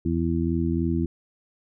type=harmonic tone; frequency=83.3 Hz; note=E2; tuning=19 cents sharp; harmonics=1 / 2 / 3 / 4; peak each=-27 / -27 / -27 / -27 dBFS; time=0.05-1.06 s; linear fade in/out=5 ms; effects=none